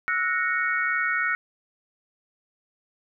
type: chord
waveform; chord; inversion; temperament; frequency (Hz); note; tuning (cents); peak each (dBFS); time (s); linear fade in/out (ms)
sine; F# dominant seventh; third; equal with one note detuned; 1318.5 / 1461.3 / 1864.7 / 2217; E6 / F#6 / A#6 / C#7; 0 / -22 / 0 / 0; -30 / -26 / -27 / -29; 0.08-1.35; 0
effects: none